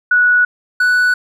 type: tone pair in turn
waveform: sine / triangle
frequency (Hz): 1469 / 1481.8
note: F#6 / F#6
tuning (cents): -13 / +2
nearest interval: unison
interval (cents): 15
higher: second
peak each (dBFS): -8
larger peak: neither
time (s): 0.11-0.45 / 0.8-1.14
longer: neither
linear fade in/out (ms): 5
effects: none